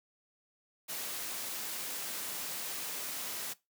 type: noise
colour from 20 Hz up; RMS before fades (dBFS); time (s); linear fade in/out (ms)
white; -39; 0.88-3.54; 20
effects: noise-tail reverb RT60 0.2 s tail -19 dB re dry + high-pass 150 Hz 12 dB/octave